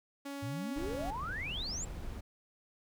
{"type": "tone", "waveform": "sawtooth", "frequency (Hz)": 280.1, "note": "C#4", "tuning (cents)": 18, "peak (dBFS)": -36, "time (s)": [0.25, 1.11], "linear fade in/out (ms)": 10}
{"type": "exponential sweep", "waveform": "sine", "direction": "up", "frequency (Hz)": [104, 7650], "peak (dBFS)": -37, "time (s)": [0.42, 1.85], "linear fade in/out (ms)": 10}
{"type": "noise", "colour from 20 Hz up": "brown", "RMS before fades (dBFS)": -42, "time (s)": [0.76, 2.21], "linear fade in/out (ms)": 10}
{"effects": []}